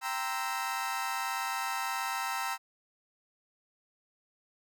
30% pulse chord, C dominant seventh, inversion second, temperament equal with one note detuned, 784 / 932.3 / 1030.9 / 1318.5 Hz, G5 / Bb5 / C6 / E6, 0 / 0 / -26 / 0 cents, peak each -35 / -34 / -37 / -34 dBFS, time 0.01-2.58 s, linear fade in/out 50 ms, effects none

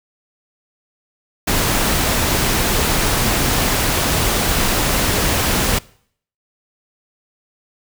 pink noise, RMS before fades -17 dBFS, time 1.47-5.79 s, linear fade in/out 10 ms, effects noise-tail reverb RT60 0.6 s tail -23 dB re dry

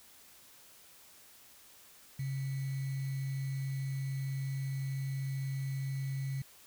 sine tone with sample-and-hold, 135.5 Hz, C#3, 39 cents flat, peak -33 dBFS, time 2.19-6.42 s, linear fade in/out 5 ms, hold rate 2100 Hz, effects white hiss -58 dBFS RMS until 6.66 s

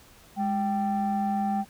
sine tone pair together, 206 / 780 Hz, G#3 / G5, -14 / -9 cents, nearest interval octave + major seventh, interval 2305 cents, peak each -25 dBFS, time 0.36-1.65 s, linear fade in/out 50 ms, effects tanh soft clip ceiling -20 dBFS + pink hiss -54 dBFS RMS until 1.69 s

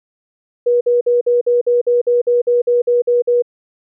sine tone bursts, 483.5 Hz, B4, 37 cents flat, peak -10 dBFS, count 14, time 0.66-3.423 s, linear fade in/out 10 ms, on 150 ms, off 51 ms, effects none

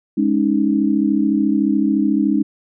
sine chord, Ab suspended fourth, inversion none, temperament equal, 207.7 / 277.2 / 311.1 Hz, Ab3 / Db4 / Eb4, 0 / 0 / 0 cents, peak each -18 dBFS, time 0.17-2.43 s, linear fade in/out 10 ms, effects none

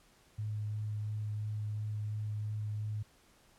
sine tone with vibrato, 106.1 Hz, G#2, 38 cents sharp, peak -34 dBFS, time 0.38-3.03 s, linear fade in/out 10 ms, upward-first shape sine, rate 2.9 Hz, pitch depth 10 cents each way, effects pink hiss -65 dBFS RMS until 3.58 s + low-pass 12000 Hz 12 dB/octave

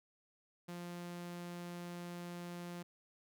sawtooth tone, 174.61 Hz, F3, in tune, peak -40 dBFS, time 0.68-2.83 s, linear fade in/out 10 ms, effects none

